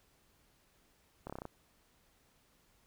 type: slowing click train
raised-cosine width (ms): 1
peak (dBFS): -28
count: 7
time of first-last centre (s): 1.27-1.454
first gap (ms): 27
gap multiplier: 1.05
effects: pink hiss -70 dBFS RMS until 2.86 s